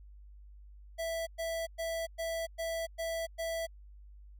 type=tone bursts; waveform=square; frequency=659.3 Hz; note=E5; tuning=in tune; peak=-34 dBFS; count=7; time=0.98-3.67 s; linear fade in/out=20 ms; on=290 ms; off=110 ms; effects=added 50 Hz sine -50 dBFS peak until 4.39 s